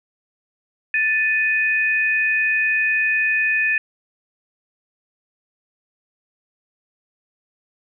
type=tone pair together; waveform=sine; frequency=1760 / 2492 Hz; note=A6 / D#7; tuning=0 / +2 cents; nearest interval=tritone; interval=602 cents; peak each=-19 dBFS; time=0.94-3.78 s; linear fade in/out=2 ms; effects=none